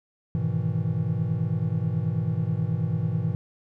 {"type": "chord", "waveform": "triangle", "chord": "E major seventh", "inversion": "first", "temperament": "equal", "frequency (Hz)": [103.83, 123.47, 155.56, 164.81], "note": ["G#2", "B2", "D#3", "E3"], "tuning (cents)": [0, 0, 0, 0], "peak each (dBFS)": [-27, -27, -28, -26], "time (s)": [0.35, 3.35], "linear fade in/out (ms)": 0, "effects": []}